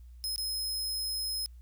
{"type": "tone with dropouts", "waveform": "sawtooth", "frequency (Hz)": 5130, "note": "E8", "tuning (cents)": -48, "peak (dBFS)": -29, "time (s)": [0.24, 1.46], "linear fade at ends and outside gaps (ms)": 0, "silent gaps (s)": [0.36, 0.38], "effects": ["added 60 Hz sine -47 dBFS peak until 1.61 s", "white hiss -74 dBFS RMS until 1.61 s"]}